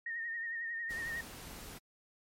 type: tone with vibrato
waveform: sine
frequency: 1848 Hz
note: A#6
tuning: 16 cents flat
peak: -36 dBFS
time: 0.06-1.21 s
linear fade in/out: 5 ms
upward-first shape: sine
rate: 11 Hz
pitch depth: 42 cents each way
type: noise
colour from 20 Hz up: pink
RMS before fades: -48 dBFS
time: 0.89-1.79 s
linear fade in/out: 20 ms
effects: MP3 64 kbps